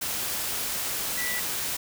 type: tone in noise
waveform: sine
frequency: 1966 Hz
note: B6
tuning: 8 cents flat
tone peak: -30 dBFS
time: 1.17-1.4 s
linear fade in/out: 10 ms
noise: white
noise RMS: -30 dBFS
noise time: 0.01-1.77 s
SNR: -3 dB
effects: none